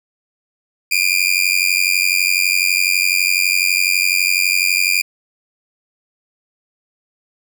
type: tone with amplitude modulation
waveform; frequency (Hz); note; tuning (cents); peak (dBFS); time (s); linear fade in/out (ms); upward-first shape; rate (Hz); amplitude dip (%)
sawtooth; 2409; D7; +43; -6; 0.91-5.02; 10; sine; 92; 95
effects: none